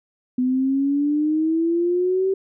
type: exponential sweep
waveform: sine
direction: up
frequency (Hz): 250 to 387.7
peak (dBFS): -17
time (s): 0.38-2.34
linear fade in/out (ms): 5
effects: none